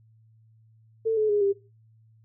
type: tone with pitch steps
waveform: sine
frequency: 446.8 / 429.8 / 413.5 / 397.8 Hz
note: A4 / A4 / G#4 / G4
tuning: +27 / -41 / -8 / +25 cents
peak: -20 dBFS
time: 1.05-1.53 s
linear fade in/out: 20 ms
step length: 120 ms
effects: noise-tail reverb RT60 0.3 s tail -18 dB re dry + added 111 Hz sine -55 dBFS peak until 2.24 s